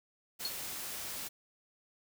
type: noise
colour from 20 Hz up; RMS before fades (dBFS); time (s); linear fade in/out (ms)
white; -41; 0.39-1.29; 20
type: tone with exponential decay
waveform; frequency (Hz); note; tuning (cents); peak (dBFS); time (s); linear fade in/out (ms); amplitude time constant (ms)
triangle; 4321; C#8; -45; -29; 0.45-0.56; 1; 23
effects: none